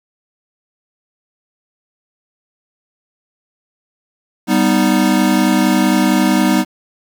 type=chord; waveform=square; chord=G augmented; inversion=none; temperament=equal; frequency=196 / 246.9 / 311.1 Hz; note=G3 / B3 / D#4; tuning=0 / 0 / 0 cents; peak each=-16 dBFS; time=4.47-6.65 s; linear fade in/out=50 ms; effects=7-bit